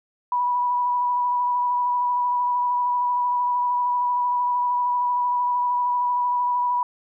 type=tone with vibrato; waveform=sine; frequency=980 Hz; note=B5; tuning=14 cents flat; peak=-19 dBFS; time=0.32-6.83 s; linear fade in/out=2 ms; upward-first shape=square; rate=13 Hz; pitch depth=13 cents each way; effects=none